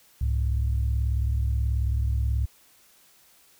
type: tone pair together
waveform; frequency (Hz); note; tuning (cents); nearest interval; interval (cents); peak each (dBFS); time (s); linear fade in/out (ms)
sine; 66.98 / 105.5; C2 / G#2; +41 / +28; minor sixth; 787; -22 / -27; 0.21-2.46; 5
effects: tanh soft clip ceiling -15 dBFS + white hiss -58 dBFS RMS until 3.59 s